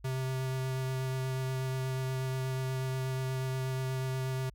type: tone with vibrato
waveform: square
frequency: 130.81 Hz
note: C3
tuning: in tune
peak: -32 dBFS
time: 0.04-4.5 s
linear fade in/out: 10 ms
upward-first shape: sine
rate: 8.3 Hz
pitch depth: 10 cents each way
effects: added 50 Hz sine -53 dBFS peak until 4.54 s